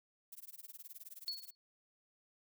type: noise with tremolo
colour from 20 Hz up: violet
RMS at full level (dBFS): -49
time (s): 0.32-1.51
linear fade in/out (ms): 5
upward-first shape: sine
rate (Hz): 19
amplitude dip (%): 100
type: tone with exponential decay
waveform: sine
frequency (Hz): 4385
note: C#8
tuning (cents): -20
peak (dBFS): -34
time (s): 1.28-1.55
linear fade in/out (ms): 0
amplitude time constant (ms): 58
effects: none